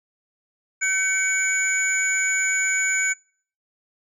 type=tone cluster; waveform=sine; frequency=1536 / 2248 / 6930 Hz; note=G6 / C#7 / A8; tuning=-36 / +24 / -27 cents; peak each=-23 dBFS; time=0.81-3.14 s; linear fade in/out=20 ms; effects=noise-tail reverb RT60 0.5 s tail -26 dB re dry + tanh soft clip ceiling -12 dBFS